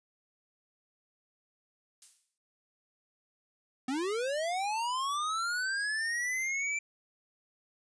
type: noise with exponential decay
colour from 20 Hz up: violet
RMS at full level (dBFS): -44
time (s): 2.02-2.38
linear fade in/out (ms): 1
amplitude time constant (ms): 78
type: linear sweep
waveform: square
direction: up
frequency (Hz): 246.9 to 2349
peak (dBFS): -31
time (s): 3.88-6.79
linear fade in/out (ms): 5
effects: resampled to 22050 Hz